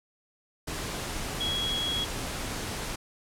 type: tone in noise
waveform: sine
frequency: 3322 Hz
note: G#7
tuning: in tune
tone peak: -28 dBFS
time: 1.4-2.05 s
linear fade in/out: 10 ms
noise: pink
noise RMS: -34 dBFS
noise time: 0.67-2.96 s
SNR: +3 dB
effects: low-pass 11000 Hz 12 dB/octave